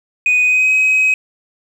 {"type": "tone with pitch glide", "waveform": "sine", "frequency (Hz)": [2489, 2535], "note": ["D#7", "D#7"], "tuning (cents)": [0, 32], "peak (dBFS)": -8, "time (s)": [0.26, 1.14], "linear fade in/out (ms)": 2, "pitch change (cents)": 32, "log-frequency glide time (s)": [0.43, 0.72], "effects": ["tanh soft clip ceiling -8 dBFS", "7-bit"]}